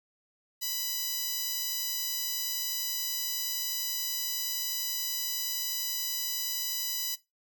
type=tone with high-pass filter; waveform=10% pulse; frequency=991 Hz; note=B5; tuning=6 cents sharp; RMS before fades=-33 dBFS; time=0.61-7.16 s; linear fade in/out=20 ms; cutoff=6300 Hz; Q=0.54; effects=noise-tail reverb RT60 0.2 s tail -17 dB re dry